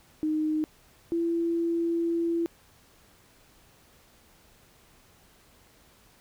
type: tone pair in turn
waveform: sine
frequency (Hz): 309.4 / 336.4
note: D#4 / E4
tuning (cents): -10 / +35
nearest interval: minor second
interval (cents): 145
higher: second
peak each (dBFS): -24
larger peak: neither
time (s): 0.23-0.64 / 1.12-2.46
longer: second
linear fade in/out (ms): 0
effects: pink hiss -59 dBFS RMS until 6.2 s